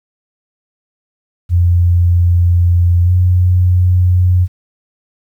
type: tone with pitch glide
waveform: sine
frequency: 87.31 to 90.28 Hz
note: F2 to F#2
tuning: 0 to -42 cents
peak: -7 dBFS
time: 1.49-4.48 s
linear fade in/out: 50 ms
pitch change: +58 cents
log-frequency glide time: 3.04-3.11 s
effects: 8-bit